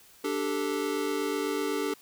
square chord, D suspended fourth, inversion none, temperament equal, 293.7 / 392 / 440 Hz, D4 / G4 / A4, 0 / 0 / 0 cents, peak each -33 dBFS, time 0.24-1.94 s, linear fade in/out 5 ms, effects white hiss -56 dBFS RMS until 2.01 s

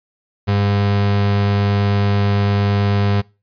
35% pulse tone, 101 Hz, G#2, 48 cents flat, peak -12 dBFS, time 0.47-3.22 s, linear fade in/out 20 ms, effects noise-tail reverb RT60 0.3 s tail -24 dB re dry + resampled to 11025 Hz

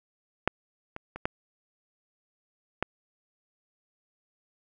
clicks, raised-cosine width 0.5 ms, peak -7 / -22 / -23 / -11 / -11 dBFS, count 5, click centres 0.476 / 0.964 / 1.16 / 1.255 / 2.826 s, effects none

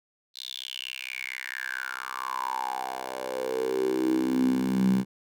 10% pulse tone with high-pass filter sweep, 64.4 Hz, C2, 27 cents flat, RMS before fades -29 dBFS, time 0.34-5.05 s, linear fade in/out 50 ms, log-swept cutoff 4000 to 170 Hz, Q 8.3, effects none

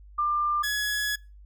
sine / sawtooth tone pair in turn, 1193 / 1687.2 Hz, D6 / G#6, +27 / +27 cents, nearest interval tritone, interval 600 cents, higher second, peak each -22 dBFS, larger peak neither, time 0.18-0.63 / 0.63-1.16 s, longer second, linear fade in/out 10 ms, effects noise-tail reverb RT60 0.3 s tail -25 dB re dry + added 50 Hz sine -46 dBFS peak until 1.45 s

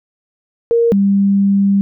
sine tone pair in turn, 466.2 / 198.29 Hz, A#4 / G3, 0 / +20 cents, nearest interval octave + minor third, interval 1480 cents, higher first, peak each -9 dBFS, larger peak neither, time 0.71-0.92 / 0.92-1.81 s, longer second, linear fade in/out 0 ms, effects none

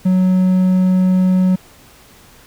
triangle tone, 185 Hz, F#3, in tune, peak -8 dBFS, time 0.05-1.56 s, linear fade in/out 10 ms, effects pink hiss -45 dBFS RMS until 2.46 s

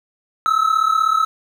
triangle tone pair together, 1282.4 / 1318.5 Hz, E6 / E6, -48 / 0 cents, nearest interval unison, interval 48 cents, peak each -15 dBFS, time 0.46-1.25 s, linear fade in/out 0 ms, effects none

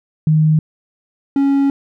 sine / triangle tone pair in turn, 155.56 / 277.2 Hz, D#3 / C#4, 0 / 0 cents, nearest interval minor seventh, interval 1000 cents, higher second, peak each -9 / -9 dBFS, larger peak neither, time 0.27-0.59 / 1.36-1.7 s, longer second, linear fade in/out 2 ms, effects none

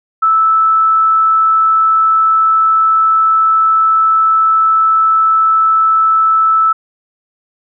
sine tone, 1313 Hz, E6, 7 cents flat, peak -7 dBFS, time 0.22-6.73 s, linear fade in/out 10 ms, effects none

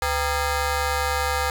15% pulse ring-modulated tone, 430.3 Hz, A4, 39 cents flat, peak -12 dBFS, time 0.02-1.5 s, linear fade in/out 2 ms, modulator 358 Hz, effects none

